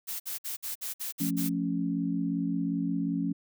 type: noise bursts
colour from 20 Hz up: blue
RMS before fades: -35 dBFS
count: 8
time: 0.07-1.495 s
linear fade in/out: 20 ms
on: 130 ms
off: 55 ms
type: chord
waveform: sine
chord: F augmented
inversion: none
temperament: equal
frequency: 174.61 / 220 / 277.2 Hz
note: F3 / A3 / C#4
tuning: 0 / 0 / 0 cents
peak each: -31 / -34 / -30 dBFS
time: 1.2-3.33 s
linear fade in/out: 10 ms
effects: none